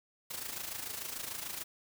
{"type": "noise with amplitude modulation", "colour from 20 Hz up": "white", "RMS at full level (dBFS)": -38, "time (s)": [0.3, 1.64], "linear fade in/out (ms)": 10, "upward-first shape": "sine", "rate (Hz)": 26.8, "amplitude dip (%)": 65, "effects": []}